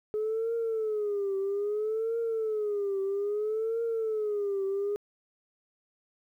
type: tone with vibrato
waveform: sine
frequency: 423.9 Hz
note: G#4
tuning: 35 cents sharp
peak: -26 dBFS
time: 0.14-4.96 s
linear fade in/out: 0 ms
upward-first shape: triangle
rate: 0.61 Hz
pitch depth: 160 cents each way
effects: tanh soft clip ceiling -24 dBFS + 11-bit